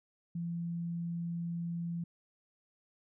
sine tone, 170 Hz, F3, 46 cents flat, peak -34 dBFS, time 0.35-2.04 s, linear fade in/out 5 ms, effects none

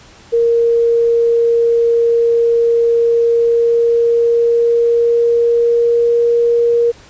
sine tone with pitch glide, 466.2 to 470.8 Hz, A#4 to A#4, 0 to +17 cents, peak -9 dBFS, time 0.32-6.92 s, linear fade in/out 20 ms, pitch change +17 cents, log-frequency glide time 3.17-6.16 s, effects pink hiss -42 dBFS RMS until 7.09 s + resampled to 16000 Hz

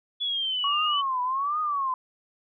sine exponential two-way sweep, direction down then up, 3430 to 2772 to 3053 Hz, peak -25 dBFS, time 0.2-1.02 s, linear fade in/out 20 ms, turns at 0.8 s
sine tone with vibrato, 1108.7 Hz, C#6, in tune, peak -24 dBFS, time 0.64-1.94 s, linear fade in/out 2 ms, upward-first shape triangle, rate 1.3 Hz, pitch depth 210 cents each way
effects none

